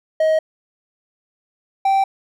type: tone pair in turn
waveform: triangle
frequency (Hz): 631 / 779.1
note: D#5 / G5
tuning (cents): +24 / -11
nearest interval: major third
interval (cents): 365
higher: second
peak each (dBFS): -11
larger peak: neither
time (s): 0.2-0.39 / 1.85-2.04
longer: neither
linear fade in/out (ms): 5
effects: none